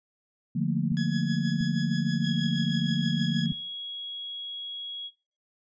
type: chord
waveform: sine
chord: Bb major seventh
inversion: first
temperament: equal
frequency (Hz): 146.83 / 174.61 / 220 / 233.1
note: D3 / F3 / A3 / Bb3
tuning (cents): 0 / 0 / 0 / 0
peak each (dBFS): -29 / -28 / -32 / -31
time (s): 0.55-3.52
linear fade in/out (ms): 10
type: clicks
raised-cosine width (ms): 5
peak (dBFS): -28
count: 3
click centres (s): 0.918 / 1.61 / 3.522
type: tone with tremolo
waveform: 20% pulse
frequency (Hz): 1682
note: G#6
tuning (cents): +22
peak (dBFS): -29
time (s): 0.97-3.46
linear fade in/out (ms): 0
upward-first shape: sine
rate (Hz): 6.3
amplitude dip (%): 65
type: tone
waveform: sine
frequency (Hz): 3322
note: G#7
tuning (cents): 0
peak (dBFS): -34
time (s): 2.21-5.11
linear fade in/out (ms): 50
effects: noise-tail reverb RT60 0.5 s tail -22 dB re dry + resampled to 16000 Hz